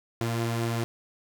sawtooth tone pair together, 116.4 / 344.5 Hz, A#2 / F4, -2 / -24 cents, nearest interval octave + perfect fifth, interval 1878 cents, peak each -23 / -30 dBFS, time 0.21-0.84 s, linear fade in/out 0 ms, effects none

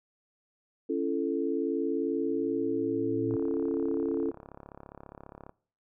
sine chord, A major, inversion first, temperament equal with one note detuned, 277.2 / 337.5 / 440 Hz, C#4 / E4 / A4, 0 / +41 / 0 cents, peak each -31 dBFS, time 0.89-4.31 s, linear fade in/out 10 ms
sine tone with exponential growth, 114.5 Hz, A#2, 31 cents flat, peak -33 dBFS, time 1.65-3.36 s, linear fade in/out 5 ms, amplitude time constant 370 ms
click train, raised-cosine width 1 ms, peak -31 dBFS, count 77, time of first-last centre 3.31-5.494 s, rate 34.8 Hz
effects noise-tail reverb RT60 0.5 s tail -22 dB re dry

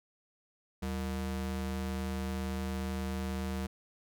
square ring-modulated tone, 134.2 Hz, C3, 44 cents sharp, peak -31 dBFS, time 0.82-3.67 s, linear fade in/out 10 ms, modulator 58.9 Hz, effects none

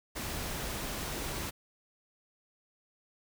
pink noise, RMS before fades -37 dBFS, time 0.15-1.51 s, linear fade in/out 20 ms, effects none

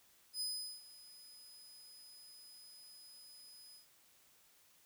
sawtooth tone with ADSR envelope, 5010 Hz, D#8, 11 cents sharp, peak -34 dBFS, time 0.33-3.87 s, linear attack 77 ms, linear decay 400 ms, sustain -19 dB, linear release 120 ms, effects white hiss -68 dBFS RMS until 4.85 s

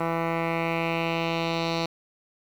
10% pulse tone with low-pass filter sweep, 166 Hz, E3, 12 cents sharp, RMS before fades -27 dBFS, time 0-1.86 s, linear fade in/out 5 ms, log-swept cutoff 1600 to 4300 Hz, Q 2.5, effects 8-bit

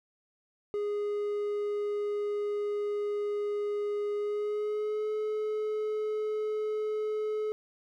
triangle tone with pitch glide, 413.2 to 428.3 Hz, G#4 to A4, -9 to -47 cents, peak -27 dBFS, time 0.74-7.52 s, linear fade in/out 0 ms, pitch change +62 cents, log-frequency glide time 4.15-5.11 s, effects none

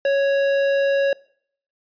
triangle tone with tanh clipping, 554.4 Hz, C#5, in tune, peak -18 dBFS, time 0.05-1.13 s, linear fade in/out 2 ms, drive 18 dB, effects noise-tail reverb RT60 0.6 s tail -23 dB re dry + resampled to 11025 Hz

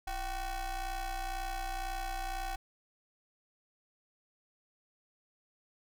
45% pulse ring-modulated tone, 370 Hz, F#4, in tune, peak -32 dBFS, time 0.07-2.56 s, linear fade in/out 5 ms, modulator 401 Hz, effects none

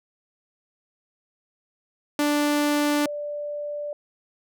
sawtooth / sine tone pair in turn, 293.7 / 587.4 Hz, D4 / D5, 0 / 0 cents, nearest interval octave, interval 1200 cents, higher second, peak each -16 / -28 dBFS, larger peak first, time 2.19-3.06 / 3.06-3.93 s, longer neither, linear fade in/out 2 ms, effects none

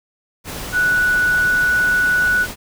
sine tone in noise, 1476 Hz, F#6, 5 cents flat, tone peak -13 dBFS, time 0.72-2.47 s, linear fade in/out 50 ms, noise pink, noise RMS -29 dBFS, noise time 0.44-2.56 s, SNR +13 dB, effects none

